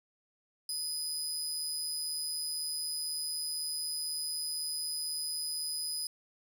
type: tone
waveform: 25% pulse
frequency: 4989 Hz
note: D#8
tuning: 4 cents sharp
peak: -29 dBFS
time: 0.69-6.07 s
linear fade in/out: 2 ms
effects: none